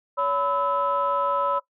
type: tone cluster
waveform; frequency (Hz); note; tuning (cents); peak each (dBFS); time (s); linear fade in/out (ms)
sine; 564 / 1002 / 1302; C#5 / B5 / E6; +30 / +25 / -22; -25; 0.17-1.6; 20
effects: noise-tail reverb RT60 0.1 s tail -17 dB re dry + tanh soft clip ceiling -13 dBFS